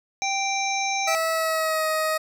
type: harmonic tone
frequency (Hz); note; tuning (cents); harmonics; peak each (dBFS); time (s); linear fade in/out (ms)
784; G5; 0; 1 / 3 / 5 / 7 / 8; -26 / -27 / -34 / -35 / -31; 0.22-1.15; 0
type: tone with pitch glide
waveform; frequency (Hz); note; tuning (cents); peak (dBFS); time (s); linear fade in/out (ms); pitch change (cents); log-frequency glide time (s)
20% pulse; 650 to 628.6; E5 to D#5; -24 to +18; -17; 1.07-2.18; 10; -58; 1.31-1.86
effects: none